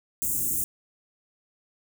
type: band-stop noise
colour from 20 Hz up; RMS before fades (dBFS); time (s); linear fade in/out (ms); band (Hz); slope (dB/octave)
white; -27; 0.22-0.64; 0; 350 to 6900; 48
effects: none